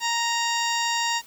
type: harmonic tone with a mistuned harmonic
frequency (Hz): 932.3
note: A#5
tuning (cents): 0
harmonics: 1 / 2 / 3 / 4 / 5 / 6 / 7 / 8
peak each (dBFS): -26 / -29 / -31 / -32 / -33 / -34 / -34 / -35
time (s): 0-1.22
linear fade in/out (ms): 50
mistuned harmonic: 7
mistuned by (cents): +87
effects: white hiss -50 dBFS RMS until 1.26 s